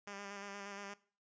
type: tone with vibrato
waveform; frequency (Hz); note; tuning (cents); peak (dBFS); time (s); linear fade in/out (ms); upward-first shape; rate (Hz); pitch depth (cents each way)
5% pulse; 200.5; G3; +39; -34; 0.07-0.94; 5; square; 8.5; 23
effects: noise-tail reverb RT60 0.4 s tail -19 dB re dry + resampled to 16000 Hz